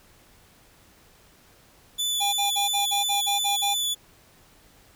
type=tone with vibrato; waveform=sawtooth; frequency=3472 Hz; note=A7; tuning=24 cents flat; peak=-21 dBFS; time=1.98-3.95 s; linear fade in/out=20 ms; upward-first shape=sine; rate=3 Hz; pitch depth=11 cents each way
type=tone bursts; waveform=square; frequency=806 Hz; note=G5; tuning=48 cents sharp; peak=-25 dBFS; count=9; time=2.2-3.746 s; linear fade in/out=20 ms; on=130 ms; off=47 ms
effects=pink hiss -56 dBFS RMS until 4.95 s